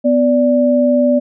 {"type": "tone pair together", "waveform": "sine", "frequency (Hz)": [249.7, 584], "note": ["B3", "D5"], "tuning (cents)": [19, -10], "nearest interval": "octave + minor third", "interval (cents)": 1471, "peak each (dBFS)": -12, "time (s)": [0.04, 1.2], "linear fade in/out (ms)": 20, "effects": []}